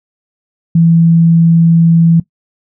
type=tone; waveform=sine; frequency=166.3 Hz; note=E3; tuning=16 cents sharp; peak=-4 dBFS; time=0.75-2.2 s; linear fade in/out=5 ms; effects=noise-tail reverb RT60 0.1 s tail -18 dB re dry